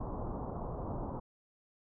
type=low-pass noise; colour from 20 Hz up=pink; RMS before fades=-39 dBFS; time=0-1.2 s; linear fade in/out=10 ms; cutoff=1100 Hz; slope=48 dB/octave; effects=none